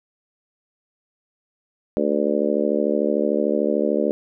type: harmonic tone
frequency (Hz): 73.42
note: D2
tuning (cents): 0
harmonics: 3 / 4 / 5 / 6 / 7 / 8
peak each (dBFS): -25 / -25 / -25 / -25 / -25 / -25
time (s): 1.97-4.11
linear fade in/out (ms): 0
effects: none